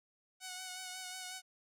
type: tone with vibrato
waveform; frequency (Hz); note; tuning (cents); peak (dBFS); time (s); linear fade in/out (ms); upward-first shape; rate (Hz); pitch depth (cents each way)
5% pulse; 740; F#5; 0; -31; 0.4-1.42; 50; sine; 5.5; 24
effects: none